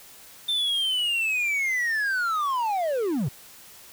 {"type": "linear sweep", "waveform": "triangle", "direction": "down", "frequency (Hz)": [3593, 110], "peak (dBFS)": -21, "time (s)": [0.48, 3.29], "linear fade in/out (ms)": 10, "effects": ["white hiss -48 dBFS RMS until 3.92 s"]}